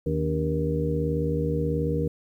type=harmonic tone with a mistuned harmonic; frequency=78.5 Hz; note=D#2; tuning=16 cents sharp; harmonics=1 / 2 / 3 / 4 / 5 / 6; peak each=-30 / -27 / -38 / -31 / -35 / -28 dBFS; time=0.06-2.08 s; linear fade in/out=5 ms; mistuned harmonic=4; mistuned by=-140 cents; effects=10-bit